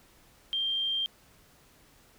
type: tone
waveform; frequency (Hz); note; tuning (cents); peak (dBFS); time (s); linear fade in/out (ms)
sine; 3176; G7; +22; -27; 0.53-1.06; 0
effects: pink hiss -60 dBFS RMS until 2.18 s